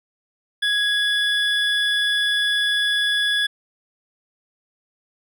triangle tone pair together, 1661.2 / 3424 Hz, G#6 / A7, 0 / -48 cents, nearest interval octave + minor second, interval 1252 cents, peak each -19 dBFS, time 0.62-3.47 s, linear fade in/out 10 ms, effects none

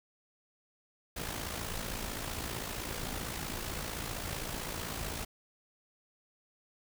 pink noise with amplitude modulation, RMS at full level -36 dBFS, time 1.16-5.25 s, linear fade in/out 10 ms, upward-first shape sine, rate 55.6 Hz, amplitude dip 55%, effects none

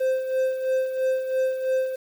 triangle tone with tremolo, 521 Hz, C5, 7 cents flat, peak -17 dBFS, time 0-1.96 s, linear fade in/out 10 ms, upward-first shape sine, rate 3 Hz, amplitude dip 60%, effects 8-bit

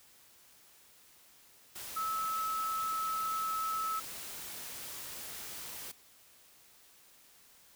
sine tone in noise, 1300 Hz, E6, 24 cents flat, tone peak -32 dBFS, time 1.96-4 s, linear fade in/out 10 ms, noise white, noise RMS -44 dBFS, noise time 1.75-5.92 s, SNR +9 dB, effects white hiss -61 dBFS RMS until 7.75 s

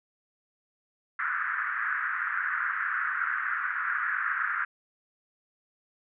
white band-pass noise, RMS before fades -30 dBFS, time 1.19-4.65 s, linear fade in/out 5 ms, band 1300 to 1700 Hz, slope 48 dB/octave, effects none

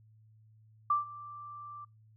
sine tone with ADSR envelope, 1174.7 Hz, D6, in tune, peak -23 dBFS, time 0.9-1.85 s, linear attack 5 ms, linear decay 140 ms, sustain -20 dB, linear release 9 ms, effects noise-tail reverb RT60 0.2 s tail -25 dB re dry + added 109 Hz sine -58 dBFS peak until 2.16 s

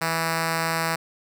5% pulse tone with notch filter, 163.8 Hz, E3, 11 cents flat, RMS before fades -25 dBFS, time 0.01-0.96 s, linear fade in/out 10 ms, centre 380 Hz, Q 1.5, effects none

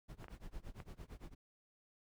brown noise with tremolo, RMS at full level -47 dBFS, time 0.08-1.35 s, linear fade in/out 20 ms, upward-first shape sine, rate 8.8 Hz, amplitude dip 95%
clicks, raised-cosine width 0.5 ms, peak -36 dBFS, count 3, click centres 0.243 / 0.283 / 0.802 s
effects none

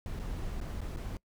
brown noise with dropouts, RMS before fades -37 dBFS, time 0.06-1.17 s, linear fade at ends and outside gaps 1 ms, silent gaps 0.192-0.197 / 0.603-0.612 / 0.807-0.815 / 0.962-0.97 s, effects noise-tail reverb RT60 0.1 s tail -23 dB re dry

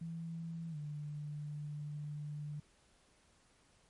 sine tone with pitch glide, 165.5 to 148.3 Hz, E3 to D3, +7 to +17 cents, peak -40 dBFS, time 0.01-2.6 s, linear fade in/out 5 ms, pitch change -190 cents, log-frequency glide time 0.7-0.77 s, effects pink hiss -69 dBFS RMS until 3.89 s + MP3 48 kbps

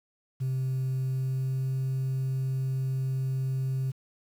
sine tone with pitch glide, 130.9 to 132.19 Hz, C3 to C3, +1 to +18 cents, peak -24 dBFS, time 0.4-3.92 s, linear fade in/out 20 ms, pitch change +17 cents, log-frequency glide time 0.96-1.73 s, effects tanh soft clip ceiling -25 dBFS + 9-bit

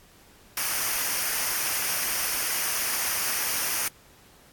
white noise with comb filter, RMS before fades -27 dBFS, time 0.57-3.88 s, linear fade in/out 2 ms, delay 0.26 ms, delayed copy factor -0.55, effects pink hiss -55 dBFS RMS until 4.52 s + AAC 64 kbps

